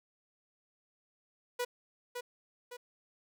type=tone with echo; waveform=sawtooth; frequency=489.1 Hz; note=B4; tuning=17 cents flat; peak=-28 dBFS; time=1.59-1.65 s; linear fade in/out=10 ms; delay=560 ms; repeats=2; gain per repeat=-6 dB; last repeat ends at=2.77 s; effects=none